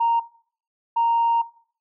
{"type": "tone pair in turn", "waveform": "sine", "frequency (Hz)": [929, 929], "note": ["A#5", "A#5"], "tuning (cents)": [-6, -6], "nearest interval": "unison", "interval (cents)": 0, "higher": "neither", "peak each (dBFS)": -16, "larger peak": "neither", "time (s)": [[0, 0.2], [0.96, 1.42]], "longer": "second", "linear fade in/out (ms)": 10, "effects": ["noise-tail reverb RT60 0.5 s tail -17 dB re dry", "tanh soft clip ceiling -13 dBFS"]}